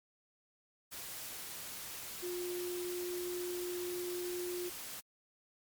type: tone in noise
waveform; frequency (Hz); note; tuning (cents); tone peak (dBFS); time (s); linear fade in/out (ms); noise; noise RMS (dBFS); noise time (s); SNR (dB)
sine; 356; F4; +33; -37; 2.22-4.7; 20; white; -45; 0.91-5.01; +5
effects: MP3 96 kbps